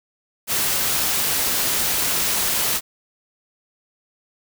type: noise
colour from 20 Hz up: white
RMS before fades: -21 dBFS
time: 0.47-2.81 s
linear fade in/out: 50 ms
effects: none